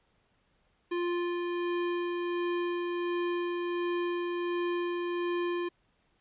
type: tone with tremolo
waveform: square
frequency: 349.2 Hz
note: F4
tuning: in tune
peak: -29 dBFS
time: 0.91-5.69 s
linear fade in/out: 10 ms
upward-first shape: sine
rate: 1.4 Hz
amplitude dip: 25%
effects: pink hiss -71 dBFS RMS until 6.2 s + resampled to 8000 Hz